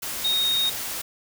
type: tone in noise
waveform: sine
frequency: 3725 Hz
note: A#7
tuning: 2 cents flat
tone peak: -20 dBFS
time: 0.24-0.7 s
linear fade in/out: 10 ms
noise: white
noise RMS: -31 dBFS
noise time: 0.02-1.02 s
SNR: +8 dB
effects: none

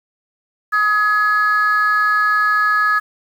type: tone pair together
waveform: sine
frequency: 1262 / 1688.2 Hz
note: D#6 / G#6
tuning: +24 / +28 cents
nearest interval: perfect fourth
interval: 504 cents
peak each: -14 dBFS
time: 0.72-3 s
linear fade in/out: 20 ms
effects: tanh soft clip ceiling -8 dBFS + 7-bit

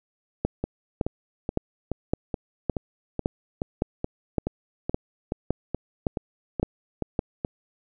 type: two click trains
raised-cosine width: 2 ms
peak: -9 / -13 dBFS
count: 13 / 17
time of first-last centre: 0.45-7.192 / 0.64-7.449 s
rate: 1.78 / 2.35 Hz
effects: none

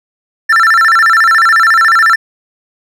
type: tone with vibrato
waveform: triangle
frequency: 1551 Hz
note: G6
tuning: 19 cents flat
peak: -3 dBFS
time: 0.49-2.16 s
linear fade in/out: 10 ms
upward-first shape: square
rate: 14 Hz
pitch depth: 240 cents each way
effects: none

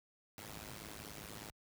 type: noise with amplitude modulation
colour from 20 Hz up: pink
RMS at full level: -45 dBFS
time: 0.38-1.5 s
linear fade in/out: 0 ms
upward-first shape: sine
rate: 105 Hz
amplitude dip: 95%
effects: high-pass 60 Hz 12 dB/octave

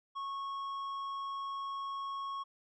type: tone with tanh clipping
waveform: triangle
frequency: 1100 Hz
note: C#6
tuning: 14 cents flat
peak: -38 dBFS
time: 0.15-2.44 s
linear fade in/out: 20 ms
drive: 11 dB
effects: none

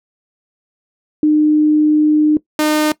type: tone pair in turn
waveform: sine / sawtooth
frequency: 303.7 / 305 Hz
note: D#4 / D#4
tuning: -42 / -34 cents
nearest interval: unison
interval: 8 cents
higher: second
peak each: -8 dBFS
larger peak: neither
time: 1.23-2.37 / 2.59-2.92 s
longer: first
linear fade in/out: 2 ms
effects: noise-tail reverb RT60 0.1 s tail -19 dB re dry

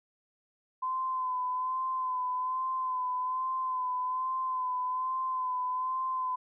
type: tone with vibrato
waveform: sine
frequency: 1022 Hz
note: C6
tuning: 41 cents flat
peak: -29 dBFS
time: 0.82-6.36 s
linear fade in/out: 10 ms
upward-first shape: sine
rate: 1.2 Hz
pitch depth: 31 cents each way
effects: none

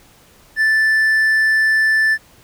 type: tone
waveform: triangle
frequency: 1760 Hz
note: A6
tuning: in tune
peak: -10 dBFS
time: 0.56-2.18 s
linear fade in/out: 50 ms
effects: pink hiss -49 dBFS RMS until 2.43 s

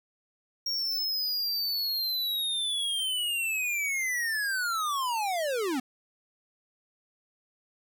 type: linear sweep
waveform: square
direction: down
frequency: 5588 to 240.7 Hz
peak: -28 dBFS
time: 0.66-5.8 s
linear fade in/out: 5 ms
effects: none

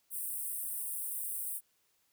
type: high-pass noise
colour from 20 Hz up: pink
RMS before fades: -38 dBFS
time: 0.1-1.61 s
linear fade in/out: 50 ms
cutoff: 8500 Hz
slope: 96 dB/octave
effects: white hiss -74 dBFS RMS until 2.12 s

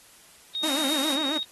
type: tone with pitch glide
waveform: sine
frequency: 3729 to 3753 Hz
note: A#7 to A#7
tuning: 0 to +11 cents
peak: -27 dBFS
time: 0.55-1.43 s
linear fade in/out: 0 ms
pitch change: +11 cents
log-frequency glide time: 1.02-1.09 s
type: tone with vibrato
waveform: sawtooth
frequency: 290 Hz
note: D4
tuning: 22 cents flat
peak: -24 dBFS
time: 0.63-1.38 s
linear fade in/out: 5 ms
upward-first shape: sine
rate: 7.4 Hz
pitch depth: 160 cents each way
type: high-pass noise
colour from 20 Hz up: white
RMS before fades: -32 dBFS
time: 0.64-1.15 s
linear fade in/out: 0 ms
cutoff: 550 Hz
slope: 48 dB/octave
effects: white hiss -53 dBFS RMS until 1.51 s + AAC 32 kbps

